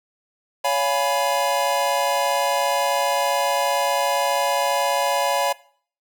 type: chord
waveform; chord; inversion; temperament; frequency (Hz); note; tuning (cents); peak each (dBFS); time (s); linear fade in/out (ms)
square; C# dominant seventh; none; equal with one note detuned; 563.4 / 698.5 / 830.6 / 987.8; C#5 / E#5 / G#5 / B5; +28 / 0 / 0 / 0; -24 / -26 / -26 / -25; 0.64-5.53; 10
effects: noise-tail reverb RT60 0.5 s tail -20 dB re dry